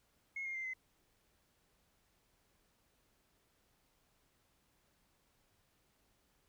sine tone with pitch steps, 2167 / 2127 / 2088 / 2050 Hz, C#7 / C7 / C7 / C7, -40 / +28 / -4 / -36 cents, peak -38 dBFS, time 0.36-0.736 s, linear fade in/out 5 ms, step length 94 ms, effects tanh soft clip ceiling -34 dBFS + pink hiss -75 dBFS RMS until 6.48 s

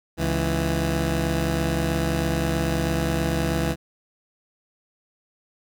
15% pulse tone pair together, 69.29 / 164.81 Hz, C#2 / E3, 0 / 0 cents, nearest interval octave + minor third, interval 1500 cents, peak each -18 dBFS, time 0.17-3.76 s, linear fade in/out 50 ms, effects none

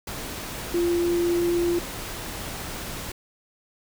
sine tone in noise, 345.6 Hz, F4, 18 cents flat, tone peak -20 dBFS, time 0.74-1.79 s, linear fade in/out 5 ms, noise pink, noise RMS -34 dBFS, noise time 0.07-3.12 s, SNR +11 dB, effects none

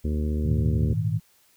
harmonic tone, 75.6 Hz, D#2, 49 cents flat, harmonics 1 / 2 / 3 / 4 / 5 / 6 / 7, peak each -24 / -35 / -30 / -38 / -37 / -41 / -46 dBFS, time 0.04-0.94 s, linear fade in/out 10 ms
sine chord, Ab suspended second, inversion none, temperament equal with one note detuned, 103.83 / 116.54 / 157.55 Hz, Ab2 / Bb2 / Eb3, 0 / 0 / +22 cents, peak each -26 / -27 / -27 dBFS, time 0.44-1.2 s, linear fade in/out 20 ms
effects white hiss -61 dBFS RMS until 1.56 s

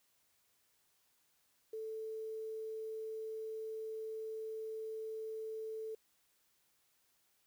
sine tone with quantisation, 440 Hz, A4, in tune, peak -40 dBFS, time 1.73-5.95 s, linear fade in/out 5 ms, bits 11, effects white hiss -75 dBFS RMS until 7.46 s

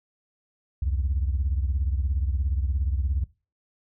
sine beating tone pair, 65.41 / 82.41 Hz, C2 / E2, 0 / 0 cents, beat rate 17 Hz, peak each -23 / -27 dBFS, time 0.82-3.24 s, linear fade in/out 5 ms, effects noise-tail reverb RT60 0.3 s tail -20 dB re dry + tanh soft clip ceiling -17 dBFS

